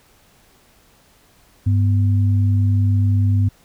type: tone pair together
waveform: sine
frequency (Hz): 99.4 / 246.3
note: G2 / B3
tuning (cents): +25 / -5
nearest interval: octave + major third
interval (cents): 1570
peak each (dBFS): -13 / -25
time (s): 1.66-3.49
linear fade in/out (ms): 10
effects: pink hiss -54 dBFS RMS until 3.64 s